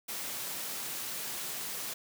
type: high-pass noise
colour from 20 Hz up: white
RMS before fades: -38 dBFS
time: 0.08-1.94 s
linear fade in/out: 10 ms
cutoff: 110 Hz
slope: 96 dB/octave
effects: none